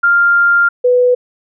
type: tone pair in turn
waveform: sine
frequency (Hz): 1396.9 / 495.3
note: F6 / B4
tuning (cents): 0 / +5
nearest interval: octave + tritone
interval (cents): 1795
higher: first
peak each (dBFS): -7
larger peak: neither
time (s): 0.03-0.69 / 0.84-1.15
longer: first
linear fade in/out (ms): 10
effects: none